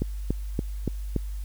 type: click train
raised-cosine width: 3 ms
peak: -12 dBFS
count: 5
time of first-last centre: 0.02-1.163 s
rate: 3.5 Hz
effects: added 50 Hz sine -30 dBFS peak until 1.44 s + white hiss -54 dBFS RMS until 1.44 s